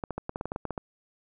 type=clicks; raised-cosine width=1 ms; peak=-18 dBFS; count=12; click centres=0.038 / 0.107 / 0.18 / 0.294 / 0.359 / 0.411 / 0.456 / 0.519 / 0.561 / 0.653 / 0.707 / 0.778 s; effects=none